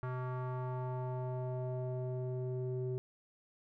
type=tone with low-pass filter sweep; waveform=square; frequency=127 Hz; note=B2; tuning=49 cents sharp; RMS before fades=-38 dBFS; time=0.03-2.98 s; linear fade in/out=0 ms; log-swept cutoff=1300 to 390 Hz; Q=2.6; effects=none